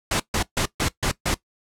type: noise bursts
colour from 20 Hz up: pink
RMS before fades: -22 dBFS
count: 6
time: 0.11-1.344 s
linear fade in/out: 5 ms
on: 89 ms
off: 140 ms
effects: noise-tail reverb RT60 0.1 s tail -18 dB re dry + low-pass 10000 Hz 12 dB/octave